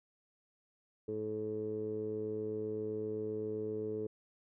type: tone with low-pass filter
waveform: 15% pulse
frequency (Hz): 107.7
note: A2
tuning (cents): -37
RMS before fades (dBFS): -38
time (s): 1.08-4.07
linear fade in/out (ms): 5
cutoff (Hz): 430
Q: 6.9
effects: none